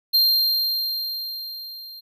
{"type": "tone with level ramp", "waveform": "square", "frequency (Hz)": 4186, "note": "C8", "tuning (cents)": 0, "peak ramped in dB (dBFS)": [-14, -38], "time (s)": [0.13, 2.01], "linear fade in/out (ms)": 20, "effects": []}